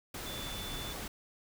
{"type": "tone in noise", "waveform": "sine", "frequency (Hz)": 3491, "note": "A7", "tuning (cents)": -14, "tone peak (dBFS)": -43, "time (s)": [0.26, 0.93], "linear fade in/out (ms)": 5, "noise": "pink", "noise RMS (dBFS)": -41, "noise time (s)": [0.14, 1.08], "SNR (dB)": -5, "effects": []}